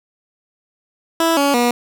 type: tone with pitch steps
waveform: 15% pulse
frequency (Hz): 329.6 / 282 / 241.3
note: E4 / C#4 / B3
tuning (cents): 0 / +30 / -40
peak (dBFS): -7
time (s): 1.2-1.71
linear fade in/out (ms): 2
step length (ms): 170
effects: none